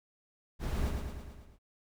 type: noise with echo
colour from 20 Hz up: brown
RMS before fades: -33 dBFS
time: 0.59-0.93 s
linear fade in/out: 50 ms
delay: 110 ms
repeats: 6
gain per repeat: -4 dB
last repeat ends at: 1.59 s
effects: none